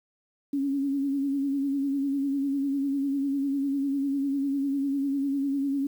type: tone with vibrato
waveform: sine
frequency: 277.2 Hz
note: C#4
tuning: in tune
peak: -24 dBFS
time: 0.53-5.87 s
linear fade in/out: 5 ms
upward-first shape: sine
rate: 10 Hz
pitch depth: 47 cents each way
effects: 9-bit